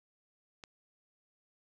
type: click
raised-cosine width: 0.2 ms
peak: -29 dBFS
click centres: 0.638 s
effects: none